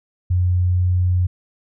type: tone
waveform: sine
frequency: 90.1 Hz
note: F#2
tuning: 45 cents flat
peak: -14 dBFS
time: 0.3-1.27 s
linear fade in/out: 10 ms
effects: none